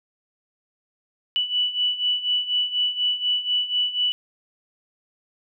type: beating tone pair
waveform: sine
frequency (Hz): 2960 / 2964.1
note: F#7 / F#7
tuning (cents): 0 / +2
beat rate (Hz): 4.1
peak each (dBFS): -26 / -22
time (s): 1.36-4.12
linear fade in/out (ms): 0
effects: none